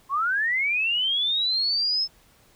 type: linear sweep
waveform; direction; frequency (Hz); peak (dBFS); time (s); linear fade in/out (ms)
sine; up; 1046.5 to 5274; -21; 0.09-2.08; 50
effects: pink hiss -58 dBFS RMS until 2.55 s